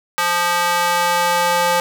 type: tone with high-pass filter sweep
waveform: square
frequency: 174.61 Hz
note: F3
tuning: in tune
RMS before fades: -17 dBFS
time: 0.18-1.8 s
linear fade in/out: 0 ms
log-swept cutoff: 1100 to 700 Hz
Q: 1.6
effects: none